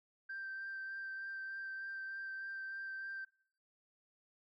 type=tone with vibrato; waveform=sine; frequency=1568 Hz; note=G6; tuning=in tune; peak=-40 dBFS; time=0.29-3.25 s; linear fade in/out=10 ms; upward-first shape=sine; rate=3.3 Hz; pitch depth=12 cents each way; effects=noise-tail reverb RT60 0.6 s tail -25 dB re dry + tanh soft clip ceiling -38 dBFS